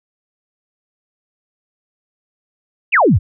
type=exponential sweep; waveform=sine; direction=down; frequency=2933 to 69.3 Hz; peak=-8 dBFS; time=2.92-3.19 s; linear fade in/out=20 ms; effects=none